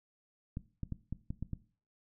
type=clicks; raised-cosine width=5 ms; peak=-25 dBFS; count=7; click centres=0.571 / 0.833 / 0.923 / 1.126 / 1.305 / 1.426 / 1.533 s; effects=noise-tail reverb RT60 0.4 s tail -17 dB re dry